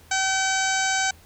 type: harmonic tone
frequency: 766 Hz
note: G5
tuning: 40 cents flat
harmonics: 1 / 2 / 3 / 4 / 5 / 6 / 7 / 8 / 9 / 10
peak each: -26 / -25 / -31 / -34 / -35 / -34 / -38 / -29 / -34 / -33 dBFS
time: 0.11-1.11 s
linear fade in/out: 5 ms
effects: added 81 Hz sine -53 dBFS peak until 1.25 s + pink hiss -53 dBFS RMS until 1.25 s